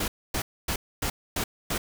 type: noise bursts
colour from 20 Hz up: pink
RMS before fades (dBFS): -28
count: 6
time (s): 0-1.78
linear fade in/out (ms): 5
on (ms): 80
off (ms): 260
effects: none